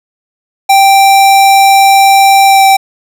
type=tone with pitch glide; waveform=square; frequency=784 to 777.7 Hz; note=G5 to G5; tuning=0 to -14 cents; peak=-3 dBFS; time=0.69-2.77 s; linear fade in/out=10 ms; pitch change=-14 cents; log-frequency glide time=2.47-2.65 s; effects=none